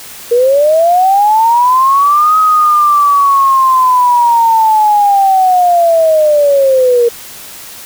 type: linear two-way sweep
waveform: sine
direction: up then down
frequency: 466.2 to 1270 to 466.2 Hz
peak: -5 dBFS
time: 0.31-7.09 s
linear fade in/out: 10 ms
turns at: 2.38 s
effects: white hiss -30 dBFS RMS until 7.85 s